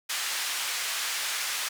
pink band-pass noise, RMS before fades -31 dBFS, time 0.09-1.69 s, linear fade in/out 10 ms, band 1600 to 11000 Hz, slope 12 dB/octave, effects none

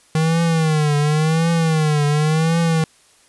square tone with vibrato, 156.6 Hz, D#3, 11 cents sharp, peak -15 dBFS, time 0.15-2.84 s, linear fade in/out 2 ms, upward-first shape triangle, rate 0.92 Hz, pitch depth 130 cents each way, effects white hiss -53 dBFS RMS until 3.28 s + resampled to 24000 Hz

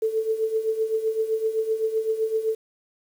sine tone with tremolo, 441.8 Hz, A4, 7 cents sharp, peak -18 dBFS, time 0.02-2.55 s, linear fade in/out 5 ms, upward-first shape triangle, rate 7.8 Hz, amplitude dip 80%, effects 8-bit

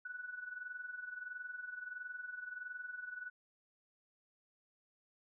sine tone with amplitude modulation, 1480 Hz, F#6, in tune, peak -40 dBFS, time 0.05-3.3 s, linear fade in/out 5 ms, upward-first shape sine, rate 21.5 Hz, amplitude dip 70%, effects none

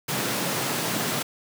pink high-pass noise, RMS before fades -27 dBFS, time 0.08-1.23 s, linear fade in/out 10 ms, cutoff 120 Hz, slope 48 dB/octave, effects none

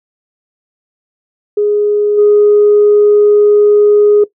sine tone with level steps, 415.3 Hz, G#4, in tune, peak -8 / -3 dBFS, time 1.57-4.24 s, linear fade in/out 5 ms, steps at 2.17 s, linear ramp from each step 20 ms, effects noise-tail reverb RT60 0.1 s tail -17 dB re dry + tanh soft clip ceiling 0 dBFS

